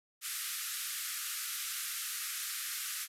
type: band-pass noise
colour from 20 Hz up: white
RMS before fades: -39 dBFS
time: 0.21-3.08 s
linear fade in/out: 50 ms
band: 1200 to 14000 Hz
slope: 96 dB/octave
effects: none